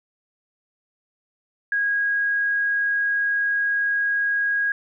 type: tone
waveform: sine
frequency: 1643 Hz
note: G#6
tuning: 19 cents flat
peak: -19 dBFS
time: 1.72-4.72 s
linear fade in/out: 2 ms
effects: none